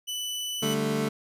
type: tone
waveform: sawtooth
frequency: 2983 Hz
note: F#7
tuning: 13 cents sharp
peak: -27 dBFS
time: 0.07-0.75 s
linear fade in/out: 20 ms
type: chord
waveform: 25% pulse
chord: D suspended fourth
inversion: none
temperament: equal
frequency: 146.83 / 196 / 220 Hz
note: D3 / G3 / A3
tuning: 0 / 0 / 0 cents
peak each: -27 / -30 / -24 dBFS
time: 0.62-1.09 s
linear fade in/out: 10 ms
effects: resampled to 32000 Hz